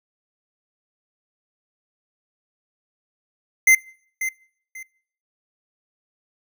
square tone with echo, 2074 Hz, C7, 16 cents flat, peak -11 dBFS, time 3.67-3.75 s, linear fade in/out 5 ms, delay 540 ms, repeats 2, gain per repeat -12 dB, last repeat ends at 4.83 s, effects noise-tail reverb RT60 0.6 s tail -25 dB re dry

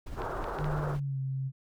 brown noise with tremolo, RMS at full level -37 dBFS, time 0.06-1 s, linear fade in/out 10 ms, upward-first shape triangle, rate 17 Hz, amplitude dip 40%
pink band-pass noise, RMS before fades -37 dBFS, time 0.15-0.97 s, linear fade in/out 50 ms, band 330 to 1500 Hz, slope 48 dB/octave
clicks, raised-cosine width 0.3 ms, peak -25 dBFS, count 4, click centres 0.219 / 0.442 / 0.587 / 0.644 s
sine tone with pitch glide, 150 to 133.63 Hz, D3 to C3, +37 to +37 cents, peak -30 dBFS, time 0.57-1.52 s, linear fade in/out 50 ms, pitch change -200 cents, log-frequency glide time 0.8-1.19 s
effects none

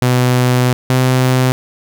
sawtooth tone pair in turn, 125.3 / 128.38 Hz, B2 / C3, +25 / -32 cents, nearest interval unison, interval 43 cents, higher second, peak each -6 dBFS, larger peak neither, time 0.02-0.73 / 0.9-1.52 s, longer first, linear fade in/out 0 ms, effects none

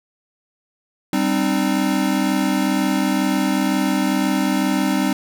square chord, C minor, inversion second, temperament equal with one note detuned, 196 / 261.6 / 303.7 Hz, G3 / C4 / Eb4, 0 / 0 / -42 cents, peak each -22 dBFS, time 1.13-5.13 s, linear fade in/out 2 ms, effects none

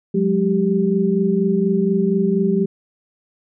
sine tone cluster, 181.9 / 206.1 / 391.3 Hz, F#3 / G#3 / G4, -29 / -13 / -3 cents, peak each -19 dBFS, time 0.14-2.66 s, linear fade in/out 10 ms, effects none

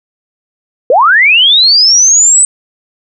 sine linear sweep, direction up, 451.5 to 8150 Hz, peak -3 dBFS, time 0.9-2.45 s, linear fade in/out 2 ms, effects none

